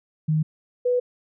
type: tone pair in turn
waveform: sine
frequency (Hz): 155.56 / 493.9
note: D#3 / B4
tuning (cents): 0 / 0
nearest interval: octave + minor sixth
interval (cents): 2000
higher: second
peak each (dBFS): -18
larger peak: neither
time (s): 0.28-0.43 / 0.85-1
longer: neither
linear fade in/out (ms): 10
effects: none